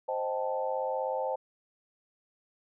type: chord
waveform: sine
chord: A half-diminished seventh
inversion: first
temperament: equal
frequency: 523.3 / 622.3 / 784 / 880 Hz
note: C5 / Eb5 / G5 / A5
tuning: 0 / 0 / 0 / 0 cents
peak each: -32 / -36 / -37 / -35 dBFS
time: 0.08-1.36 s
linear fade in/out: 10 ms
effects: none